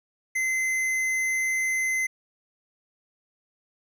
triangle tone with tanh clipping, 2057 Hz, C7, 30 cents flat, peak -25 dBFS, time 0.35-2.07 s, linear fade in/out 10 ms, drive 18 dB, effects none

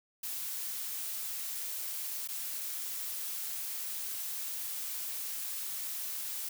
blue noise with dropouts, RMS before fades -38 dBFS, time 0.23-6.49 s, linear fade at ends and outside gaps 5 ms, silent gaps 2.276-2.286 s, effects none

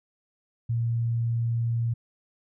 sine tone, 116.54 Hz, A#2, in tune, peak -23 dBFS, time 0.69-1.94 s, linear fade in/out 10 ms, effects none

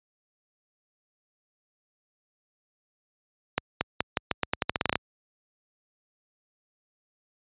accelerating click train, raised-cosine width 0.3 ms, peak -7 dBFS, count 15, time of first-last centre 3.58-4.956 s, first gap 230 ms, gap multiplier 0.85, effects high-pass 60 Hz 12 dB/octave + resampled to 8000 Hz

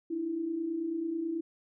sine tone pair together, 301.8 / 331 Hz, D4 / E4, +47 / +7 cents, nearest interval major second, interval 160 cents, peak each -39 / -31 dBFS, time 0.1-1.41 s, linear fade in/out 10 ms, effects none

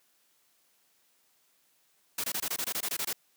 white noise bursts, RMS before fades -32 dBFS, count 12, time 2.18-3.13 s, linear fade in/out 5 ms, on 59 ms, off 22 ms, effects white hiss -69 dBFS RMS until 3.36 s + high-pass 150 Hz 12 dB/octave

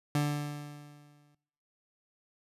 30% pulse tone with exponential decay, 146.7 Hz, D3, 2 cents flat, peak -22 dBFS, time 0.15-1.35 s, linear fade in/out 2 ms, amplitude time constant 260 ms, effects noise-tail reverb RT60 0.9 s tail -24 dB re dry + resampled to 32000 Hz

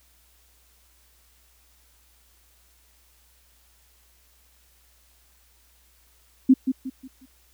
sine tone with echo, 261.6 Hz, C4, in tune, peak -10 dBFS, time 6.49-6.54 s, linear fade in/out 10 ms, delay 180 ms, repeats 4, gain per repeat -9 dB, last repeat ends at 7.26 s, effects added 60 Hz sine -61 dBFS peak until 7.53 s + white hiss -61 dBFS RMS until 7.53 s

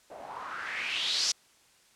blue noise with low-pass filter sweep, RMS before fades -33 dBFS, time 0.1-1.32 s, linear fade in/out 5 ms, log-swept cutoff 590 to 5700 Hz, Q 4.2, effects white hiss -62 dBFS RMS until 1.95 s + low-pass 9000 Hz 12 dB/octave

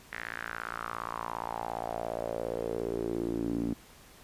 sawtooth tone with band-pass filter sweep, 57.3 Hz, A#1, 29 cents flat, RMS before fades -35 dBFS, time 0.12-3.74 s, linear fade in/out 10 ms, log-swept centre 1900 to 260 Hz, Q 4.6, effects pink hiss -55 dBFS RMS until 4.23 s + resampled to 32000 Hz

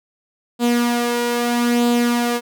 sawtooth tone with flanger, 239.5 Hz, A#3, 47 cents sharp, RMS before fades -18 dBFS, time 0.59-2.41 s, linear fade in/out 50 ms, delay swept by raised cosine 0.25 to 2.05 ms, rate 0.78 Hz, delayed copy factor +0.5, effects none

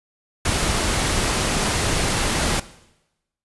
pink noise, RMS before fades -21 dBFS, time 0.45-2.6 s, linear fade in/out 5 ms, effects noise-tail reverb RT60 0.9 s tail -17 dB re dry + resampled to 24000 Hz

